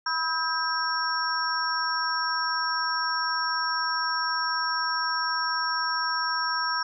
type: tone cluster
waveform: sine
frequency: 985 / 1288 / 1596 / 5500 Hz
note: B5 / E6 / G6 / F8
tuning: -5 / -41 / +31 / -27 cents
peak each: -30 dBFS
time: 0.06-6.83 s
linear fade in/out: 5 ms
effects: none